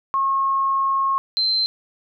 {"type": "tone pair in turn", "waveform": "sine", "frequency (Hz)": [1085, 4105], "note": ["C#6", "C8"], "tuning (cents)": [-37, -34], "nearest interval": "octave + major seventh", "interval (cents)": 2303, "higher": "second", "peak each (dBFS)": -17, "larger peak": "neither", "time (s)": [[0.14, 1.18], [1.37, 1.66]], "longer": "first", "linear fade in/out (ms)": 0, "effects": []}